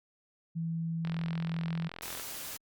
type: tone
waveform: sine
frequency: 164.81 Hz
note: E3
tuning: in tune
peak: -31 dBFS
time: 0.55-1.89 s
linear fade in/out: 20 ms
type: click train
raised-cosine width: 0.3 ms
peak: -25 dBFS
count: 50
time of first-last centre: 1.05-2.198 s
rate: 42.7 Hz
type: noise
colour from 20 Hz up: white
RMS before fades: -41 dBFS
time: 2.02-2.57 s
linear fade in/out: 5 ms
effects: Opus 48 kbps